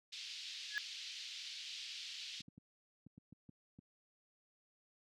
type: band-pass noise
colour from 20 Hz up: pink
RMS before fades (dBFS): -48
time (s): 0.12-2.42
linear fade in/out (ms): 10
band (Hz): 2900 to 5000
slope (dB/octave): 24
type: tone with exponential growth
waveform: sine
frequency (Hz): 1688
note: G#6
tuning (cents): +28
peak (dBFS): -31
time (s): 0.68-0.78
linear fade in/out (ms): 0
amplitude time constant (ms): 21
type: clicks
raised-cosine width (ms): 5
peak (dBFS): -37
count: 8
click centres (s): 2.406 / 2.483 / 2.579 / 3.066 / 3.179 / 3.326 / 3.492 / 3.789
effects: high-pass 200 Hz 12 dB/octave